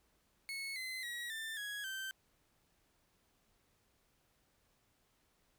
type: tone with pitch steps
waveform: 30% pulse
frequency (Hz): 2196 / 2049 / 1911.7 / 1783.7 / 1664.3 / 1552.8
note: C#7 / C7 / A#6 / A6 / G#6 / G6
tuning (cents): -17 / -37 / +43 / +23 / +3 / -17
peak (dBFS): -38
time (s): 0.49-2.11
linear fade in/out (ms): 0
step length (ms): 270
effects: pink hiss -75 dBFS RMS until 5.58 s